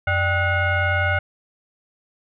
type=tone with frequency modulation; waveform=sine; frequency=778 Hz; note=G5; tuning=13 cents flat; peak=-17 dBFS; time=0.07-1.19 s; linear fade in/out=5 ms; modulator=687 Hz; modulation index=1.9; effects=none